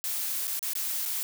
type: noise with dropouts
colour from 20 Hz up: blue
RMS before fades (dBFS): -31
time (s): 0.04-1.23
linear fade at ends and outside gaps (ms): 0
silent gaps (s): 0.471-0.478 / 0.592-0.628 / 0.734-0.753 / 1.054-1.059
effects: none